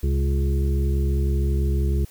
harmonic tone with a mistuned harmonic, 69.3 Hz, C#2, in tune, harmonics 1 / 2 / 3 / 5 / 6, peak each -19 / -28 / -32 / -32 / -35 dBFS, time 0.03-2.05 s, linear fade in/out 5 ms, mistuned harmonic 2, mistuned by -41 cents, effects white hiss -51 dBFS RMS until 2.1 s

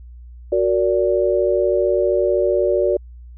sine chord, Gb augmented, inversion none, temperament just, 370 / 462.5 / 578.1 Hz, Gb4 / Bb4 / D5, 0 / -14 / -27 cents, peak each -18 / -21 / -18 dBFS, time 0.52-2.97 s, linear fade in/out 5 ms, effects added 60 Hz sine -36 dBFS peak until 3.37 s

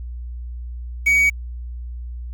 triangle tone with quantisation, 2256 Hz, C#7, 30 cents sharp, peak -11 dBFS, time 1.06-1.3 s, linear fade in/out 10 ms, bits 6, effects added 60 Hz sine -28 dBFS peak until 2.33 s

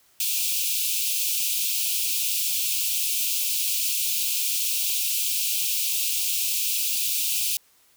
white high-pass noise, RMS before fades -25 dBFS, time 0.2-7.57 s, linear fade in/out 2 ms, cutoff 2400 Hz, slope 96 dB/octave, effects white hiss -60 dBFS RMS until 7.96 s

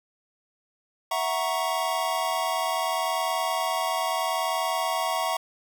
square chord, F# dominant seventh, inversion third, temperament equal with one note detuned, 659.3 / 740 / 938.8 / 1108.7 Hz, E5 / F#5 / A#5 / C#6, 0 / 0 / +12 / 0 cents, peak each -31 dBFS, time 1.11-5.37 s, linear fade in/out 5 ms, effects none

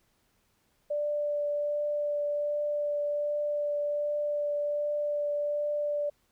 sine tone with vibrato, 587.3 Hz, D5, in tune, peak -27 dBFS, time 0.9-6.1 s, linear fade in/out 10 ms, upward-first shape triangle, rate 1.3 Hz, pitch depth 10 cents each way, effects pink hiss -71 dBFS RMS until 6.31 s

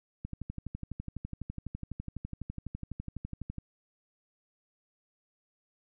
click train, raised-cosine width 5 ms, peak -25 dBFS, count 41, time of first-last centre 0.25-3.583 s, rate 12 Hz, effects none

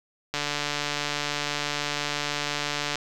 click train, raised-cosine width 0.2 ms, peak -10 dBFS, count 383, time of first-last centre 0.34-2.956 s, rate 146 Hz, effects 8-bit

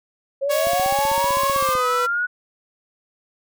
sine linear sweep, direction up, 537 to 1480 Hz, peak -19 dBFS, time 0.41-2.27 s, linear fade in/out 20 ms
sawtooth tone with pitch glide, 556 to 492.5 Hz, C#5 to B4, +5 to -5 cents, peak -18 dBFS, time 0.49-2.07 s, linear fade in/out 20 ms, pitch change -210 cents, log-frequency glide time 1.51-1.87 s
white high-pass noise, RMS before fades -31 dBFS, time 0.51-1.74 s, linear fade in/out 2 ms, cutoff 1900 Hz, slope 48 dB/octave
click train, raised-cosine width 3 ms, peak -22 dBFS, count 18, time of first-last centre 0.67-1.753 s, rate 15.7 Hz
effects none

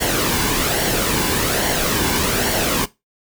pink noise with flanger, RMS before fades -19 dBFS, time 0-2.86 s, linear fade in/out 20 ms, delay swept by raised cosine 0.79 to 1.6 ms, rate 1.2 Hz, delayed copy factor -0.5, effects noise-tail reverb RT60 0.2 s tail -18 dB re dry

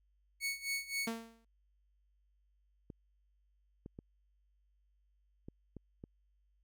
sawtooth tone with tremolo, 2217 Hz, C#7, in tune, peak -30 dBFS, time 0.4-1.1 s, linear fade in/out 50 ms, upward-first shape sine, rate 3.8 Hz, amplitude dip 85%
sawtooth tone with exponential decay, 228 Hz, A#3, 38 cents flat, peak -29 dBFS, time 1.07-1.45 s, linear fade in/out 5 ms, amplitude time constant 81 ms
clicks, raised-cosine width 3 ms, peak -34 dBFS, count 6, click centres 2.902 / 3.861 / 3.989 / 5.485 / 5.767 / 6.039 s
effects added 50 Hz sine -70 dBFS peak until 6.63 s

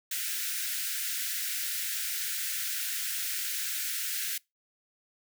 white high-pass noise, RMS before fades -33 dBFS, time 0.11-4.38 s, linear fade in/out 5 ms, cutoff 1400 Hz, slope 96 dB/octave, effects noise-tail reverb RT60 0.2 s tail -24 dB re dry

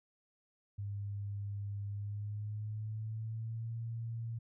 sine tone with pitch glide, 101.2 to 114.91 Hz, G#2 to A#2, -44 to -24 cents, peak -37 dBFS, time 0.78-4.39 s, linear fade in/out 10 ms, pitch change +220 cents, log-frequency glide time 1.88-3.76 s, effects none

